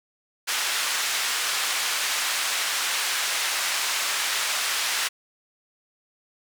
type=band-pass noise; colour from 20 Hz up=pink; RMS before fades=-26 dBFS; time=0.47-5.09 s; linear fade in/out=20 ms; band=1400 to 9800 Hz; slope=12 dB/octave; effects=none